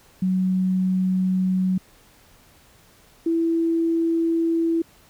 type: tone pair in turn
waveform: sine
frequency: 186.1 / 331 Hz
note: F#3 / E4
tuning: +10 / +7 cents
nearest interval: minor seventh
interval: 997 cents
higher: second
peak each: -18 / -18 dBFS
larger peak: neither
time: 0.22-1.78 / 3.26-4.82 s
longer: neither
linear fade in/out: 5 ms
effects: pink hiss -54 dBFS RMS until 5.09 s